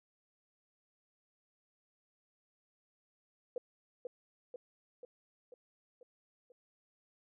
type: tone with echo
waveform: sine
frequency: 493.9 Hz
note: B4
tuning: in tune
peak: -34 dBFS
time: 3.56-3.58 s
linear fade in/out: 2 ms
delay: 490 ms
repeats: 6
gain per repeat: -4 dB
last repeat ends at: 6.52 s
effects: none